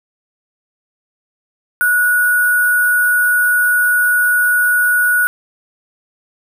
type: tone with sample-and-hold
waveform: sine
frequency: 1465 Hz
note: F#6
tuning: 18 cents flat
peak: -10 dBFS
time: 1.81-5.27 s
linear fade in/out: 0 ms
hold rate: 11025 Hz
effects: none